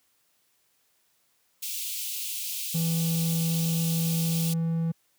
white high-pass noise, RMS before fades -33 dBFS, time 1.62-4.54 s, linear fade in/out 10 ms, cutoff 2500 Hz, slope 48 dB/octave
triangle tone, 164.81 Hz, E3, in tune, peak -22 dBFS, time 2.74-4.92 s, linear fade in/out 10 ms
effects white hiss -69 dBFS RMS until 5.18 s + high-pass 60 Hz 12 dB/octave

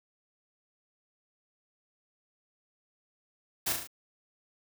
white noise with echo, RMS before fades -30 dBFS, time 3.66-3.73 s, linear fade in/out 10 ms, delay 36 ms, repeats 4, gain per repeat -4 dB, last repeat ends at 3.874 s, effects none

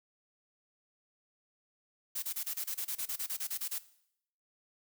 blue noise bursts, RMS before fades -36 dBFS, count 16, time 2.15-3.786 s, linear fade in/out 10 ms, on 76 ms, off 28 ms, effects noise-tail reverb RT60 0.7 s tail -17 dB re dry

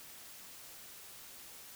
silence, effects white hiss -52 dBFS RMS until 1.75 s

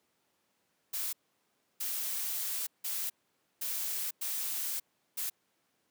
blue noise bursts at uneven times, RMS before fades -35 dBFS, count 6, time 0.93-1.13 / 1.8-2.67 / 2.84-3.1 / 3.61-4.11 / 4.21-4.8 / 5.17-5.3 s, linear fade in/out 10 ms, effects pink hiss -75 dBFS RMS until 5.9 s + high-pass 200 Hz 12 dB/octave

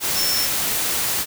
sine tone in noise, 5400 Hz, E8, 41 cents sharp, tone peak -21 dBFS, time 0.14-0.48 s, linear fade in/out 50 ms, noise white, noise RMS -22 dBFS, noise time 0-1.26 s, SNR -2 dB, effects none

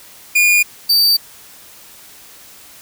45% pulse tone pair in turn, 2431 / 4622 Hz, D#7 / D8, -41 / -28 cents, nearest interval major seventh, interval 1113 cents, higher second, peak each -9 dBFS, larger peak neither, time 0.35-0.63 / 0.89-1.17 s, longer neither, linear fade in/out 10 ms, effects white hiss -41 dBFS RMS until 2.81 s

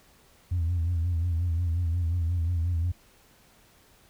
sine tone with vibrato, 85.2 Hz, F2, 42 cents flat, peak -22 dBFS, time 0.51-2.92 s, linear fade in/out 10 ms, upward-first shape sine, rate 5.6 Hz, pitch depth 79 cents each way, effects tanh soft clip ceiling -21 dBFS + pink hiss -59 dBFS RMS until 4.09 s

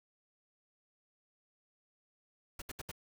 pink noise bursts, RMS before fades -43 dBFS, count 4, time 2.59-2.915 s, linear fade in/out 5 ms, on 28 ms, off 71 ms, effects none

